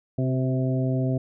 harmonic tone with a mistuned harmonic, 130.3 Hz, C3, 7 cents flat, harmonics 1 / 2 / 3 / 4 / 5, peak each -23 / -27 / -33 / -36 / -33 dBFS, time 0.18-1.18 s, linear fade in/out 5 ms, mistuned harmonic 3, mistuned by -19 cents, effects none

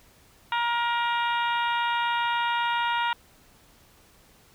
harmonic tone with a mistuned harmonic, 472.6 Hz, A#4, 24 cents sharp, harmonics 2 / 3 / 4 / 5 / 6 / 7 / 8, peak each -25 / -30 / -34 / -37 / -35 / -40 / -39 dBFS, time 0.52-3.13 s, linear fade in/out 2 ms, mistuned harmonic 8, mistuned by -36 cents, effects pink hiss -57 dBFS RMS until 4.54 s

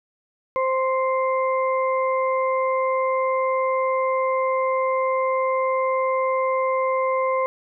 harmonic tone, 523.3 Hz, C5, in tune, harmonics 1 / 2 / 4, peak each -21 / -23 / -32 dBFS, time 0.56-7.46 s, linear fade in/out 0 ms, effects none

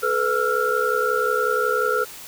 sine tone cluster, 431.2 / 496.8 / 1338 / 1409 Hz, A4 / B4 / E6 / F6, -35 / +10 / +25 / +15 cents, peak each -24 dBFS, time 0.02-2.05 s, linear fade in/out 20 ms, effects white hiss -39 dBFS RMS until 2.27 s

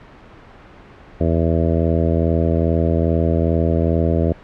harmonic tone, 82.41 Hz, E2, in tune, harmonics 1 / 2 / 3 / 4 / 5 / 6 / 7 / 8, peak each -18 / -21 / -23 / -24 / -25 / -26 / -26 / -27 dBFS, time 1.2-4.33 s, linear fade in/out 10 ms, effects pink hiss -42 dBFS RMS until 4.43 s + low-pass 2000 Hz 12 dB/octave

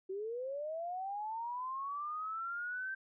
sine linear sweep, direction up, 370 to 1568 Hz, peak -37 dBFS, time 0.09-2.95 s, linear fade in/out 10 ms, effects none

